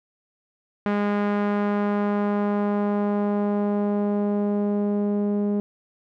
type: tone with low-pass filter sweep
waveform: sawtooth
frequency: 205.1 Hz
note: G#3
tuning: 21 cents flat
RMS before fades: -23 dBFS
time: 0.86-5.6 s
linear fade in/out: 0 ms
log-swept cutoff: 1800 to 430 Hz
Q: 1
effects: none